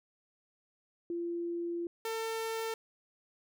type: tone pair in turn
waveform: sine / sawtooth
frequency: 342.7 / 449.1 Hz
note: F4 / A4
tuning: -33 / +35 cents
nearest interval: perfect fourth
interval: 468 cents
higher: second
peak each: -33 / -30 dBFS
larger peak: second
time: 1.1-1.87 / 2.05-2.74 s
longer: first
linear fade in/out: 2 ms
effects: none